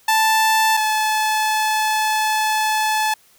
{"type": "tone pair in turn", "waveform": "sawtooth", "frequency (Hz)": [880, 864.4], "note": ["A5", "A5"], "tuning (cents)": [0, -31], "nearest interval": "unison", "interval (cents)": 31, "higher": "first", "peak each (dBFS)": [-10, -13], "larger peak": "first", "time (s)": [[0.08, 0.77], [0.77, 3.14]], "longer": "second", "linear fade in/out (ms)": 5, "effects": ["white hiss -54 dBFS RMS until 3.38 s"]}